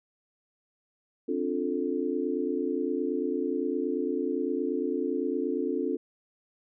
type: chord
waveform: sine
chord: D minor seventh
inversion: third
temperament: just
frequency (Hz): 264.3 / 293.7 / 352.4 / 440.5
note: C4 / D4 / F4 / A4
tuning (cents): +18 / 0 / +16 / +2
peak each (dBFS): -32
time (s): 1.28-5.97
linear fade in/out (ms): 10
effects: none